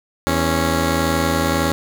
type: tone pair together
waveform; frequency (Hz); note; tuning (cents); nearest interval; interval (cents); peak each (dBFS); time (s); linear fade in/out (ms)
10% pulse; 81.6 / 275.8; E2 / C#4; -17 / -9; octave + major sixth; 2108; -11; 0.27-1.72; 0
effects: 7-bit